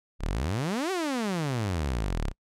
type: exponential two-way sweep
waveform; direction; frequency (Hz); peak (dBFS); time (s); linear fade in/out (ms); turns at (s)
sawtooth; up then down; 30.35 to 392.9 to 30.35; -23; 0.19-2.33; 50; 0.91
effects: noise-tail reverb RT60 0.1 s tail -26 dB re dry + low-pass 10000 Hz 12 dB/octave